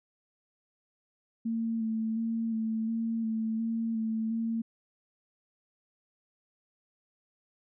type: tone with vibrato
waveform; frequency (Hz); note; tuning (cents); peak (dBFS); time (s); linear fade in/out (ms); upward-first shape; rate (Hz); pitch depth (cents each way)
sine; 224.7; A3; +37; -28; 1.45-4.62; 10; square; 1.4; 20
effects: none